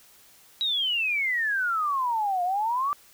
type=exponential two-way sweep; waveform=sine; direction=down then up; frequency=3900 to 698.5 to 1189 Hz; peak=-23 dBFS; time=0.61-2.93 s; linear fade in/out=0 ms; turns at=2.43 s; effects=white hiss -55 dBFS RMS until 3.13 s